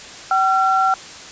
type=tone pair together; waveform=sine; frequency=765 / 1362 Hz; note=G5 / F6; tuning=-42 / -44 cents; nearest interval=minor seventh; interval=998 cents; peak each=-16 dBFS; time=0.31-0.94 s; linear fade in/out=2 ms; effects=white hiss -36 dBFS RMS until 1.31 s + resampled to 16000 Hz